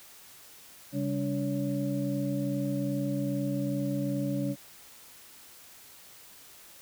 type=tone cluster; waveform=sine; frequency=135.9 / 198.4 / 286.4 / 562 Hz; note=C#3 / G3 / D4 / C#5; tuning=-34 / +21 / -43 / +24 cents; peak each=-33 / -34 / -31 / -37 dBFS; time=0.92-4.56 s; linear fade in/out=50 ms; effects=white hiss -52 dBFS RMS until 6.81 s